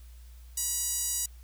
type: tone with high-pass filter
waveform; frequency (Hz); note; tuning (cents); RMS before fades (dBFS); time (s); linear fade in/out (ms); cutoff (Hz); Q
sawtooth; 967; B5; -37; -31; 0.57-1.26; 5; 7400; 2
effects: added 60 Hz sine -46 dBFS peak until 1.43 s + white hiss -62 dBFS RMS until 1.43 s